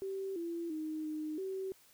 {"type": "tone with pitch steps", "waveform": "sine", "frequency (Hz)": [386.9, 338.2, 311.6, 307.9, 381.9], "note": ["G4", "E4", "D#4", "D#4", "G4"], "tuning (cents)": [-23, 44, 3, -18, -45], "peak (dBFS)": -36, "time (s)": [0.02, 1.72], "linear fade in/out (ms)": 0, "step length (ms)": 340, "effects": ["white hiss -64 dBFS RMS until 1.93 s"]}